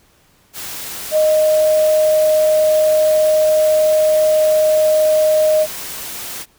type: tone in noise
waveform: sine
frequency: 619 Hz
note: D#5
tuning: 9 cents flat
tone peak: -10 dBFS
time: 1.11-5.67 s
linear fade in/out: 50 ms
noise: white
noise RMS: -28 dBFS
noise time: 0.53-6.46 s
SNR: +15 dB
effects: pink hiss -54 dBFS RMS until 6.58 s